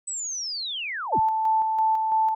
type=linear sweep; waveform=sine; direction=down; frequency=8090 to 31.51 Hz; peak=-28 dBFS; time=0.07-1.2 s; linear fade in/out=10 ms
type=tone with tremolo; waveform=sine; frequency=880 Hz; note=A5; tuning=in tune; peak=-18 dBFS; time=1.12-2.35 s; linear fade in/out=10 ms; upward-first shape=square; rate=3 Hz; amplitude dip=35%
effects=none